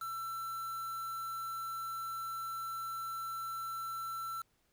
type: tone with quantisation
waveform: triangle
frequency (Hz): 1340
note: E6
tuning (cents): +28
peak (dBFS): -36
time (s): 0.01-4.42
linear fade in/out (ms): 5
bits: 8
effects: pink hiss -75 dBFS RMS until 4.72 s